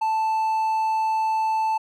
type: tone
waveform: triangle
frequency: 880 Hz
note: A5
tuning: in tune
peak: -18 dBFS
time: 0.01-1.78 s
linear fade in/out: 10 ms
effects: none